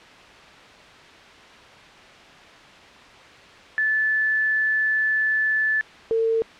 sine tone pair in turn, 1743 / 451.4 Hz, A6 / A4, -17 / +44 cents, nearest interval octave + major seventh, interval 2339 cents, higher first, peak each -18 dBFS, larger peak neither, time 3.78-5.81 / 6.11-6.42 s, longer first, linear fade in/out 0 ms, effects white hiss -45 dBFS RMS until 6.59 s + low-pass 3000 Hz 12 dB/octave

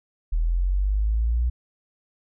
sine linear sweep, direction up, 39.12 to 61 Hz, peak -19 dBFS, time 0.32-1.5 s, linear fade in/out 10 ms, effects none

